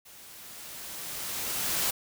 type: noise with level ramp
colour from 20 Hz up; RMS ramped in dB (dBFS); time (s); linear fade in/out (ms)
white; -51 to -27; 0.05-1.91; 10
effects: none